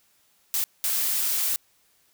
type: noise bursts at uneven times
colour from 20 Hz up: blue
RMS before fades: -25 dBFS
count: 2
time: 0.54-0.64 / 0.84-1.56 s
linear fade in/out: 0 ms
effects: white hiss -64 dBFS RMS until 2.13 s